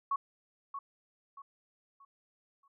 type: tone with echo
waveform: sine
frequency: 1108.7 Hz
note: C#6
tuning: in tune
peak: -28 dBFS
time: 0.11-0.16 s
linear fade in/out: 5 ms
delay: 630 ms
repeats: 4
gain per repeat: -9 dB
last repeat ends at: 2.68 s
effects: none